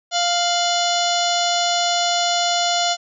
harmonic tone with a mistuned harmonic, 698.5 Hz, F5, in tune, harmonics 1 / 2 / 3 / 4 / 5 / 6 / 7 / 8 / 9 / 10, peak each -20 / -28 / -32 / -26 / -26 / -26 / -31 / -28 / -37 / -28 dBFS, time 0.11-2.97 s, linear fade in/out 50 ms, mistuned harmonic 4, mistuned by +100 cents, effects none

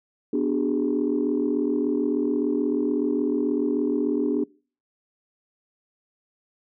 sine chord, G# half-diminished seventh, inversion first, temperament equal with one note detuned, 246.9 / 293.7 / 378.9 / 415.3 Hz, B3 / D4 / F#4 / G#4, 0 / 0 / +41 / 0 cents, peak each -26 / -23 / -28 / -27 dBFS, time 0.33-4.44 s, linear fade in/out 5 ms, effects noise-tail reverb RT60 0.4 s tail -24 dB re dry + tanh soft clip ceiling -13 dBFS

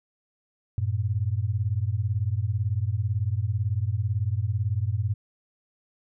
sine beating tone pair, 94.9 / 112.9 Hz, F#2 / A2, +44 / +45 cents, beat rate 18 Hz, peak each -26 dBFS, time 0.78-5.14 s, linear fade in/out 0 ms, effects none

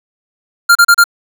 square tone bursts, 1396.9 Hz, F6, in tune, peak -4 dBFS, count 4, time 0.69-1.041 s, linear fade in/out 10 ms, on 63 ms, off 33 ms, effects 7-bit

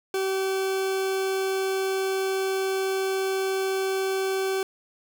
40% pulse tone, 383.7 Hz, G4, 37 cents flat, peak -23 dBFS, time 0.14-4.63 s, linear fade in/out 2 ms, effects none

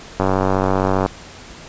click train, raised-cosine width 1 ms, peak -3 dBFS, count 83, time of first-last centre 0.2-1.061 s, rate 95.2 Hz, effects pink hiss -38 dBFS RMS until 1.68 s + resampled to 16000 Hz

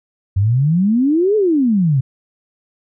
sine exponential two-way sweep, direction up then down, 92.5 to 440 to 124.7 Hz, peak -11 dBFS, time 0.36-2.01 s, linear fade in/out 10 ms, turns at 1.36 s, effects none

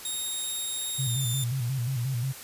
10% pulse tone with pitch glide, 3729 to 3577 Hz, A#7 to A7, 0 to +28 cents, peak -23 dBFS, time 0.05-1.44 s, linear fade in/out 2 ms, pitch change -72 cents, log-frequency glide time 1.04-1.22 s
sine tone with vibrato, 126.4 Hz, B2, 41 cents sharp, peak -26 dBFS, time 0.98-2.33 s, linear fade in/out 20 ms, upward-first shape square, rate 5.6 Hz, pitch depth 100 cents each way
effects white hiss -43 dBFS RMS until 2.43 s + resampled to 32000 Hz

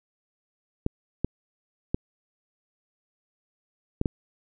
clicks, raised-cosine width 3 ms, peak -11 dBFS, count 5, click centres 0.864 / 1.246 / 1.945 / 4.014 / 4.058 s, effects none

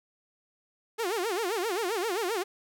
sawtooth tone with vibrato, 403.7 Hz, G#4, 49 cents flat, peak -24 dBFS, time 0.98-2.44 s, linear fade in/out 20 ms, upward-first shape sine, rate 7.6 Hz, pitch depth 260 cents each way, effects none

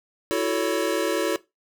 square chord, F# minor seventh, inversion third, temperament equal with one note detuned, 329.6 / 370 / 440 / 564.1 Hz, E4 / F#4 / A4 / C#5, 0 / 0 / 0 / +30 cents, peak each -28 dBFS, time 0.31-1.36 s, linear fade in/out 0 ms, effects noise-tail reverb RT60 0.2 s tail -18 dB re dry

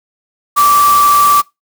sine tone in noise, 1163 Hz, D6, 17 cents flat, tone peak -6 dBFS, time 0.56-1.42 s, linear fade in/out 20 ms, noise white, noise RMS -19 dBFS, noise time 0.56-1.42 s, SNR +10 dB, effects noise-tail reverb RT60 0.2 s tail -22 dB re dry

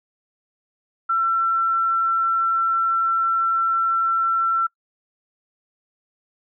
sine tone, 1347 Hz, E6, 37 cents sharp, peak -17 dBFS, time 1.09-4.67 s, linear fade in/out 10 ms, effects noise-tail reverb RT60 0.1 s tail -22 dB re dry

